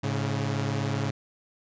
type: tone pair together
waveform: sawtooth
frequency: 106.81 / 138.59 Hz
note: G#2 / C#3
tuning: +49 / 0 cents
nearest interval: perfect fourth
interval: 451 cents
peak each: -25 dBFS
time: 0.03-1.11 s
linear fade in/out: 10 ms
effects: resampled to 16000 Hz